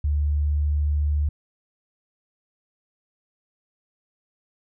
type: tone with pitch glide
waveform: sine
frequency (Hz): 73.42 to 73.85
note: D2 to D2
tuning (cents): 0 to +10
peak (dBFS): -19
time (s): 0.04-1.29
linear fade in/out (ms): 5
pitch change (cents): +10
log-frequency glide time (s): 0.17-0.63
effects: none